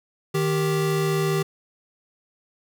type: tone pair together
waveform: square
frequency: 155.56 / 392 Hz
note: D#3 / G4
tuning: 0 / 0 cents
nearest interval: octave + major third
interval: 1600 cents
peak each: -24 dBFS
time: 0.34-1.43 s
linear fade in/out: 10 ms
effects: none